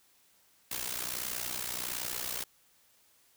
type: noise with amplitude modulation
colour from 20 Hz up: white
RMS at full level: -33 dBFS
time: 0.71-2.44 s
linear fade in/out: 5 ms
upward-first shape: sine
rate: 61.4 Hz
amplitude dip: 80%
effects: white hiss -66 dBFS RMS until 3.36 s